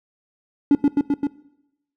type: tone with echo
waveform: triangle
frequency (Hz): 286.1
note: D4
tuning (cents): -45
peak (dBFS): -7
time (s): 0.71-0.75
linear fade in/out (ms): 2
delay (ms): 130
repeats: 4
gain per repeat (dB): -2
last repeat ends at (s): 1.27
effects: noise-tail reverb RT60 0.9 s tail -21 dB re dry + tanh soft clip ceiling -6 dBFS